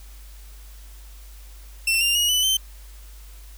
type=tone with pitch steps; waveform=sawtooth; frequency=2694 / 2789 / 2887 / 2989 / 3095 Hz; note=E7 / F7 / F#7 / F#7 / G7; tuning=+37 / -3 / -43 / +17 / -23 cents; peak=-15 dBFS; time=1.87-2.57 s; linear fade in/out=5 ms; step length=140 ms; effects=added 50 Hz sine -40 dBFS peak until 3.57 s + white hiss -51 dBFS RMS until 3.57 s